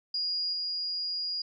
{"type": "tone with level steps", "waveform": "sine", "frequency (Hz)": 4863, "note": "D#8", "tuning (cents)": -40, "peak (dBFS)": [-28, -30], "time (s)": [0.14, 1.42], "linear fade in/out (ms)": 5, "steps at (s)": 0.53, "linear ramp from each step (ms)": 2, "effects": []}